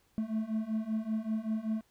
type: beating tone pair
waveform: triangle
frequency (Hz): 216.4 / 221.6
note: A3 / A3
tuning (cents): -29 / +13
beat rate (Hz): 5.2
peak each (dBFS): -33 / -31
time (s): 0.18-1.81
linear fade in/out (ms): 0
effects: pink hiss -70 dBFS RMS until 1.9 s